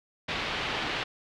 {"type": "low-pass noise", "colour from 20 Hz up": "white", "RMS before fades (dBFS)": -32, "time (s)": [0.28, 1.04], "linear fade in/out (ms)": 10, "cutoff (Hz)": 3500, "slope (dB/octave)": 24, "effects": []}